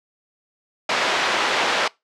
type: band-pass noise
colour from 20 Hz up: pink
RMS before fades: -21 dBFS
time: 0.89-1.88 s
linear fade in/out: 5 ms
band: 600 to 3900 Hz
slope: 12 dB/octave
effects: noise-tail reverb RT60 0.2 s tail -23 dB re dry + low-pass 8000 Hz 12 dB/octave